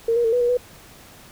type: tone with pitch steps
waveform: sine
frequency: 459.1 / 475.2 / 451.8 / 490.9 / 480.8 / 493.4 Hz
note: A#4 / A#4 / A4 / B4 / B4 / B4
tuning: -26 / +33 / +46 / -10 / -46 / -2 cents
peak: -16 dBFS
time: 0.08-0.572 s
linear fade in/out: 5 ms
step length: 82 ms
effects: pink hiss -46 dBFS RMS until 1.31 s